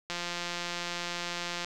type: click train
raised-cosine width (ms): 0.2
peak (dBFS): -17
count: 270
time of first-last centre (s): 0.1-1.646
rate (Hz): 174
effects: none